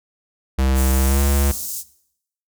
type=tone with pitch glide; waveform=square; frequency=66 to 69.88 Hz; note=C2 to C#2; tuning=+16 to +15 cents; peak=-16 dBFS; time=0.58-1.52 s; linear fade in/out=10 ms; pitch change=+99 cents; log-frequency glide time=0.99-1.24 s
type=high-pass noise; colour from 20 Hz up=pink; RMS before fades=-28 dBFS; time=0.74-1.84 s; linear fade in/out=50 ms; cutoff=6200 Hz; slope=24 dB/octave
effects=noise-tail reverb RT60 0.7 s tail -18 dB re dry